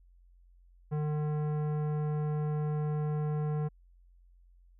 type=tone with tanh clipping; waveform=sine; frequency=150.7 Hz; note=D3; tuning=45 cents sharp; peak=-31 dBFS; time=0.91-3.69 s; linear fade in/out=20 ms; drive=15 dB; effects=added 44 Hz sine -57 dBFS peak until 4.79 s